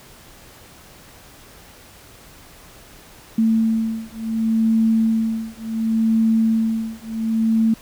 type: beating tone pair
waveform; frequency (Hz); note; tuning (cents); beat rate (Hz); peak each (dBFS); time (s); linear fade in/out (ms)
sine; 223.3 / 223.99; A3 / A3; +26 / +31; 0.69; -19 / -19; 3.38-7.74; 5
effects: pink hiss -45 dBFS RMS until 7.81 s